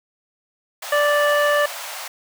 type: high-pass noise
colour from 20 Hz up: pink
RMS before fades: -32 dBFS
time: 0.82-2.08 s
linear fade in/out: 5 ms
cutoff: 590 Hz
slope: 48 dB/octave
type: harmonic tone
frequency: 586 Hz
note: D5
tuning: 4 cents flat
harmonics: 1 / 2 / 3 / 5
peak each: -17 / -22 / -21 / -30 dBFS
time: 0.92-1.66 s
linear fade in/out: 5 ms
effects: none